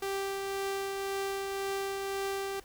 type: tone with tremolo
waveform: sawtooth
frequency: 392 Hz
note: G4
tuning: in tune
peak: -27 dBFS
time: 0.02-2.6 s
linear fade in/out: 5 ms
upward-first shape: triangle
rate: 1.9 Hz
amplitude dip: 30%
effects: added 50 Hz sine -62 dBFS peak until 2.64 s + pink hiss -57 dBFS RMS until 2.64 s